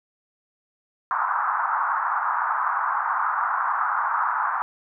white band-pass noise, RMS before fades -24 dBFS, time 1.11-4.62 s, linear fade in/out 0 ms, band 850 to 1400 Hz, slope 48 dB/octave, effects none

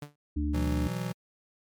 sawtooth tone with exponential decay, 146.3 Hz, D3, 6 cents flat, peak -32 dBFS, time 0.02-0.16 s, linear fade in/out 5 ms, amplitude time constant 29 ms
harmonic tone, 74 Hz, D2, 14 cents sharp, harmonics 1 / 3 / 4, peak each -28 / -38 / -31 dBFS, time 0.36-0.88 s, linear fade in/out 10 ms
square chord, B suspended fourth, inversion none, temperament just, 123.47 / 164.63 / 185.21 Hz, B2 / E3 / F#3, 0 / -2 / +2 cents, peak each -36 dBFS, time 0.53-1.13 s, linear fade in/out 20 ms
effects MP3 96 kbps

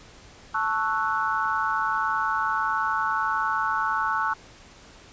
sine chord, F# minor seventh, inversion first, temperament equal, 880 / 1108.7 / 1318.5 / 1480 Hz, A5 / C#6 / E6 / F#6, 0 / 0 / 0 / 0 cents, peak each -28 dBFS, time 0.54-4.34 s, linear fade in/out 10 ms, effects pink hiss -49 dBFS RMS until 5.12 s + resampled to 16000 Hz

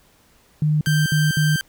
sine tone bursts, 152 Hz, D#3, 40 cents flat, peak -15 dBFS, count 4, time 0.62-1.56 s, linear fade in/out 2 ms, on 190 ms, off 60 ms
sawtooth tone, 1568 Hz, G6, in tune, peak -19 dBFS, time 0.86-1.61 s, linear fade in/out 0 ms
effects pink hiss -56 dBFS RMS until 1.68 s

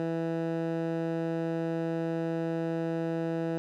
15% pulse tone with band-pass filter, 164.81 Hz, E3, in tune, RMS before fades -31 dBFS, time 0-3.58 s, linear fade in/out 0 ms, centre 350 Hz, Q 0.59, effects none

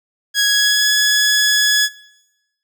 15% pulse tone with pitch glide, 1661.2 to 1690.2 Hz, G#6 to G#6, 0 to +30 cents, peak -6 dBFS, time 0.34-1.89 s, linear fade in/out 50 ms, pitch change +30 cents, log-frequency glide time 0.45-0.91 s, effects noise-tail reverb RT60 0.9 s tail -18 dB re dry

